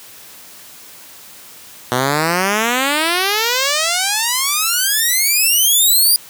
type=exponential sweep; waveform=5% pulse; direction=up; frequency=121.4 to 4891 Hz; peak=-3 dBFS; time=1.92-6.16 s; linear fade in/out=0 ms; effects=white hiss -39 dBFS RMS until 6.29 s + high-pass 80 Hz 12 dB/octave